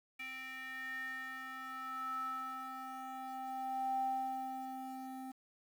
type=tone with band-pass filter sweep; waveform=square; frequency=261.6 Hz; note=C4; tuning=in tune; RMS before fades=-42 dBFS; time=0.19-5.32 s; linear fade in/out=10 ms; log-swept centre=2300 to 540 Hz; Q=7.7; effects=10-bit